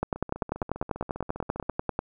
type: two click trains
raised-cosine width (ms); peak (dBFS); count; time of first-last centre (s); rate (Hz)
1; -12 / -23; 21 / 24; 0.03-1.991 / 0.16-1.693; 10.2 / 15
effects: none